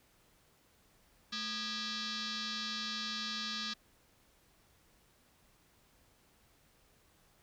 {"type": "tone with frequency modulation", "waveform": "sine", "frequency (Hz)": 217, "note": "A3", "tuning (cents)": -24, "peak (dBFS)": -36, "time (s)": [1.32, 3.74], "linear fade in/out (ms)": 10, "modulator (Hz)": 720, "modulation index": 6.9, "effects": ["pink hiss -68 dBFS RMS until 7.42 s"]}